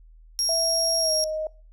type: tone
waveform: 35% pulse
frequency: 5588 Hz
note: F8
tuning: in tune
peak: -19 dBFS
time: 0.39-1.24 s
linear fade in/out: 0 ms
type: tone with pitch glide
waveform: sine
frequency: 661 to 623.9 Hz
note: E5 to D#5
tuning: +5 to +5 cents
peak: -25 dBFS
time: 0.49-1.47 s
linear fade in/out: 2 ms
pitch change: -100 cents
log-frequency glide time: 1-1.12 s
effects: noise-tail reverb RT60 0.4 s tail -23 dB re dry + added 40 Hz sine -47 dBFS peak until 1.72 s